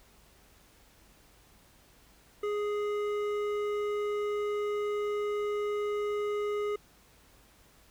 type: tone with hard clipping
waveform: sine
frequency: 415.3 Hz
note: G#4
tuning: in tune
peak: -31 dBFS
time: 2.43-6.76 s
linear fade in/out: 5 ms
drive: 11 dB
effects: added 50 Hz sine -66 dBFS peak until 7.9 s + pink hiss -61 dBFS RMS until 7.9 s